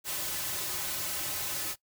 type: noise with comb filter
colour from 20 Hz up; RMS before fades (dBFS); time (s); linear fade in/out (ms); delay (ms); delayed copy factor
white; -34; 0.04-1.76; 50; 4.3; -0.85
effects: noise-tail reverb RT60 0.1 s tail -20 dB re dry